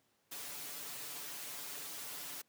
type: noise with comb filter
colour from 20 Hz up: white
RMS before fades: -45 dBFS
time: 0.31-2.42 s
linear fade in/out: 10 ms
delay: 6.9 ms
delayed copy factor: +0.95
effects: pink hiss -75 dBFS RMS until 2.48 s + high-pass 150 Hz 12 dB/octave